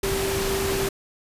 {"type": "tone in noise", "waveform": "sine", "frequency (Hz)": 389.7, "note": "G4", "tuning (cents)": -10, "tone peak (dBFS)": -25, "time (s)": [0.03, 0.89], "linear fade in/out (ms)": 5, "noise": "pink", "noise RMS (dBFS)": -27, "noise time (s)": [0.03, 0.89], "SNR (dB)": -1, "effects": ["resampled to 32000 Hz"]}